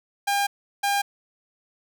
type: tone bursts at uneven times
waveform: sawtooth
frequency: 804 Hz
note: G5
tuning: 44 cents sharp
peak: -17 dBFS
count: 2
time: 0.27-0.47 / 0.83-1.02 s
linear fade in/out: 10 ms
effects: none